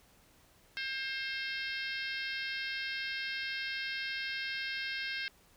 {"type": "harmonic tone", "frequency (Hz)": 532, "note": "C5", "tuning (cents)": 29, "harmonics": [3, 4, 5, 6, 7, 8, 9, 10], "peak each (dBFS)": [-39, -41, -43, -45, -46, -47, -48, -49], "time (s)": [0.77, 5.28], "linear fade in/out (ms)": 0, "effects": ["pink hiss -64 dBFS RMS until 5.56 s"]}